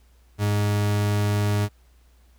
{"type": "tone", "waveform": "40% pulse", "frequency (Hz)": 103.3, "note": "G#2", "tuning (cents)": -9, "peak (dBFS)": -19, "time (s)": [0.38, 1.69], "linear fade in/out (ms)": 50, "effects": ["added 60 Hz sine -53 dBFS peak until 2.38 s", "pink hiss -64 dBFS RMS until 2.38 s"]}